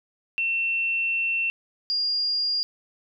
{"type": "tone pair in turn", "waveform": "sine", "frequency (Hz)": [2700, 4823], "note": ["E7", "D8"], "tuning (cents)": [41, 45], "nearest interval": "minor seventh", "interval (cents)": 1004, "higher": "second", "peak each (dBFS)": -22, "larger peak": "neither", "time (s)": [[0.38, 1.5], [1.9, 2.63]], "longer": "first", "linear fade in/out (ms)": 0, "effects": []}